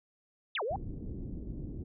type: exponential two-way sweep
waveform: sine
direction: down then up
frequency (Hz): 3951 to 392 to 839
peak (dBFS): -31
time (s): 0.55-0.76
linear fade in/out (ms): 2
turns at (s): 0.63
type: low-pass noise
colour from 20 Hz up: pink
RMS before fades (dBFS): -40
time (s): 0.7-1.84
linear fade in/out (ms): 10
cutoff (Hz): 340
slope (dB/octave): 24
effects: none